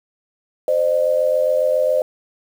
sine tone pair together, 520 / 607.3 Hz, C5 / D#5, -11 / -42 cents, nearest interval minor third, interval 269 cents, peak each -17 dBFS, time 0.68-2.02 s, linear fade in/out 2 ms, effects 7-bit

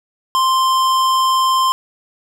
sine tone with hard clipping, 1046.5 Hz, C6, in tune, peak -14 dBFS, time 0.35-1.72 s, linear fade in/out 0 ms, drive 16 dB, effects none

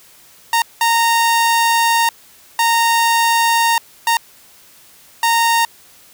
sawtooth tone bursts at uneven times, 924 Hz, A#5, 16 cents flat, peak -8 dBFS, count 5, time 0.53-0.62 / 0.81-2.09 / 2.59-3.78 / 4.07-4.17 / 5.23-5.65 s, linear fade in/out 2 ms, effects white hiss -46 dBFS RMS until 6.13 s

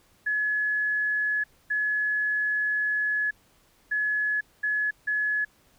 sine tone bursts at uneven times, 1700 Hz, G#6, 40 cents sharp, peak -23 dBFS, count 5, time 0.26-1.44 / 1.7-3.31 / 3.91-4.41 / 4.63-4.91 / 5.07-5.45 s, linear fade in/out 10 ms, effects pink hiss -62 dBFS RMS until 5.78 s

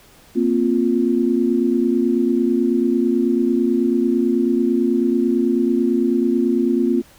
sine chord, Bb suspended second, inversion none, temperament just, 233.1 / 262.2 / 349.6 Hz, Bb3 / C4 / F4, 0 / +4 / +2 cents, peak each -19 dBFS, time 0.35-7.02 s, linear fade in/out 20 ms, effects pink hiss -49 dBFS RMS until 7.18 s

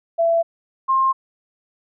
sine tone pair in turn, 669 / 1062 Hz, E5 / C6, +25 / +25 cents, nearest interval minor sixth, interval 800 cents, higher second, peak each -14 dBFS, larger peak neither, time 0.18-0.43 / 0.88-1.13 s, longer neither, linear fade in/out 20 ms, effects none

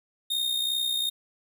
45% pulse tone with amplitude modulation, 3690 Hz, A#7, 18 cents flat, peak -23 dBFS, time 0.3-1.1 s, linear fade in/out 10 ms, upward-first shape sine, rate 62.6 Hz, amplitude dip 55%, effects none

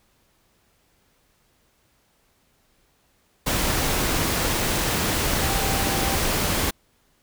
sine tone in noise, 784 Hz, G5, in tune, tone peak -31 dBFS, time 5.42-6.16 s, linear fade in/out 10 ms, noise pink, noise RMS -23 dBFS, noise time 3.46-6.71 s, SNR -11 dB, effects pink hiss -64 dBFS RMS until 7.22 s

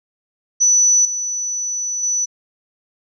sine tone with level steps, 5960 Hz, F#8, 12 cents sharp, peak -10 / -20 / -16 dBFS, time 0.6-2.26 s, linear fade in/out 20 ms, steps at 1.05 / 2.03 s, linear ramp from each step 2 ms, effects none

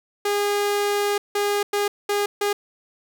sawtooth tone bursts at uneven times, 408.8 Hz, G#4, 27 cents flat, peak -16 dBFS, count 5, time 0.25-1.18 / 1.35-1.63 / 1.73-1.88 / 2.09-2.26 / 2.41-2.53 s, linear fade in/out 5 ms, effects none

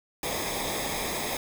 pink noise with comb filter, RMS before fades -31 dBFS, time 0.23-1.37 s, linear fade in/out 2 ms, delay 0.69 ms, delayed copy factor -0.7, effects none

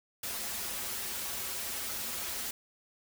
white noise with comb filter, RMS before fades -37 dBFS, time 0.23-2.51 s, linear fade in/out 5 ms, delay 6.6 ms, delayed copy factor -0.8, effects none

